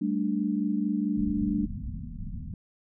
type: chord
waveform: sine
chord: G suspended second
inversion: none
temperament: just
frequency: 196 / 220.5 / 294 Hz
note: G3 / A3 / D4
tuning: 0 / +4 / +2 cents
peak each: -29 dBFS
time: 0.01-1.66 s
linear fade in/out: 10 ms
type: low-pass noise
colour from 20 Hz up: pink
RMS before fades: -36 dBFS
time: 1.16-2.54 s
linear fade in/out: 2 ms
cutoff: 250 Hz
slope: 96 dB/octave
effects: none